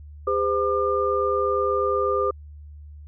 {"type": "tone cluster", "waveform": "sine", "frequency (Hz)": [403.7, 512, 1202], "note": ["G#4", "C5", "D6"], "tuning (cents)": [-49, -38, 40], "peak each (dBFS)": -24, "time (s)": [0.27, 2.31], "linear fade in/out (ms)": 5, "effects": ["added 74 Hz sine -39 dBFS peak until 3.07 s"]}